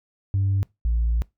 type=tone pair in turn; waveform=sine; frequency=97.8 / 57.19 Hz; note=G2 / A#1; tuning=-4 / -32 cents; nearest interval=major sixth; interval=928 cents; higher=first; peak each=-17 dBFS; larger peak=neither; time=0.34-0.63 / 0.85-1.22 s; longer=second; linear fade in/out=0 ms; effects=noise-tail reverb RT60 0.2 s tail -24 dB re dry + tanh soft clip ceiling -16 dBFS